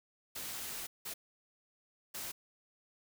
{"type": "noise bursts at uneven times", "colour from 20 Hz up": "white", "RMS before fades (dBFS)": -42, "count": 3, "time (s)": [[0.35, 0.87], [1.05, 1.14], [2.14, 2.32]], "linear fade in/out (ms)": 10, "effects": []}